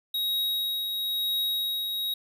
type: tone with tremolo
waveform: square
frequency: 3799 Hz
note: A#7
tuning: 32 cents sharp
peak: -25 dBFS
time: 0.14-2.14 s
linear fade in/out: 5 ms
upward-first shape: triangle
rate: 1 Hz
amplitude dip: 40%
effects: none